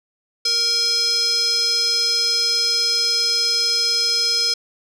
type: tone with band-pass filter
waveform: square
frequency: 466.2 Hz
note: A#4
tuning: in tune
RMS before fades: -19 dBFS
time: 0.45-4.54 s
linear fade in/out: 5 ms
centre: 5000 Hz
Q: 8.4
effects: none